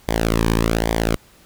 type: tone with flanger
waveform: sawtooth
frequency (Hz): 56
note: A1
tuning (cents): +31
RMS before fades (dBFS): -19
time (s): 0.08-1.16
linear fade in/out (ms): 5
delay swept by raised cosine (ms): 0.73 to 1.49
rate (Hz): 1.2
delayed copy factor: -0.8
effects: pink hiss -51 dBFS RMS until 1.45 s